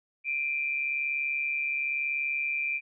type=tone pair together; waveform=sine; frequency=2368 / 2509 Hz; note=D7 / D#7; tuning=+14 / +14 cents; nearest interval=minor second; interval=100 cents; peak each=-28 / -34 dBFS; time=0.24-2.81 s; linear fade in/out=50 ms; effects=none